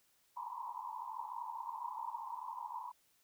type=band-pass noise; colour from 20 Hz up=white; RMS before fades=-44 dBFS; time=0.36-2.92 s; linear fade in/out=10 ms; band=900 to 1000 Hz; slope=96 dB/octave; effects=white hiss -73 dBFS RMS until 3.23 s